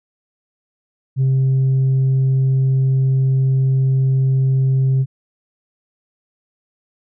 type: tone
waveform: sine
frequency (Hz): 132.7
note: C3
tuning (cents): +25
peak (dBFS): -10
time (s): 1.16-5.06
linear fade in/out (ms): 50
effects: tanh soft clip ceiling -11 dBFS